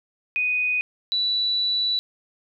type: tone pair in turn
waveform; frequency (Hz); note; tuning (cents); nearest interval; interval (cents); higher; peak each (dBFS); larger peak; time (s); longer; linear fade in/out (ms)
sine; 2489 / 3951; D#7 / B7; 0 / 0; minor sixth; 800; second; -20; neither; 0.36-0.81 / 1.12-1.99; second; 0
effects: none